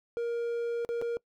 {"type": "tone with dropouts", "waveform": "triangle", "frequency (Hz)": 470, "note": "A#4", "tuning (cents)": 14, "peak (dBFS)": -27, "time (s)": [0.17, 1.17], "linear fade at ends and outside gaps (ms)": 0, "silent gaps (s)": [[0.849, 0.89], [1.015, 1.022]], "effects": ["noise-tail reverb RT60 0.1 s tail -24 dB re dry"]}